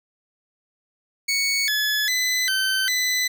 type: tone with pitch steps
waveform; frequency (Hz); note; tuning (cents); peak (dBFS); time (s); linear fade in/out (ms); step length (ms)
20% pulse; 2224 / 1710 / 2010 / 1540 / 2004; C#7 / A6 / B6 / G6 / B6; +5 / -50 / +30 / -31 / +25; -15; 1.28-3.28; 10; 400
effects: none